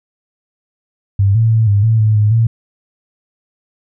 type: tone with pitch steps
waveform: sine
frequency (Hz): 98.9 / 112.9 / 111.8 / 101.4 / 112.1 / 108.1 / 105.4 / 114.2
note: G2 / A2 / A2 / G#2 / A2 / A2 / G#2 / A#2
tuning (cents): +16 / +45 / +28 / -41 / +33 / -30 / +26 / -35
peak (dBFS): -8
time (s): 1.19-2.47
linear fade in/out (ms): 5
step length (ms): 160
effects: none